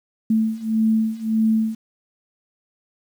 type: beating tone pair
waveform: sine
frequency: 219.8 / 221.5 Hz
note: A3 / A3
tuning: -2 / +12 cents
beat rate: 1.7 Hz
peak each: -21 / -19 dBFS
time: 0.3-1.75 s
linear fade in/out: 5 ms
effects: 8-bit